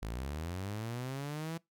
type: linear sweep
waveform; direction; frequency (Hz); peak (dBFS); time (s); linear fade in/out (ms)
sawtooth; up; 50.5 to 167.8; -33; 0.02-1.58; 10
effects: noise-tail reverb RT60 0.2 s tail -24 dB re dry